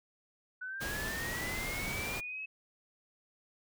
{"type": "linear sweep", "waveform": "sine", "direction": "up", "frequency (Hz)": [1480, 2593], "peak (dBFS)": -38, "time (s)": [0.61, 2.46], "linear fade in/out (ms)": 10}
{"type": "noise", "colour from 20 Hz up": "pink", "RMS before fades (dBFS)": -39, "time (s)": [0.8, 2.21], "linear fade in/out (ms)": 20}
{"effects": []}